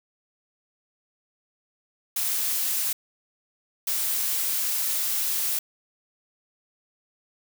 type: noise bursts at uneven times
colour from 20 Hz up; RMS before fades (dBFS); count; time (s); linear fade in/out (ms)
blue; -26; 2; 2.16-2.93 / 3.87-5.59; 5
effects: none